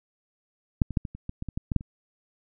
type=clicks; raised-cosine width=5 ms; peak=-7 / -21 / -10 / -21 / -27 / -20 / -20 / -21 / -17 / -15 / -8 / -27 dBFS; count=12; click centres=0.818 / 0.907 / 0.972 / 1.052 / 1.15 / 1.294 / 1.424 / 1.487 / 1.575 / 1.718 / 1.763 / 1.809 s; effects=none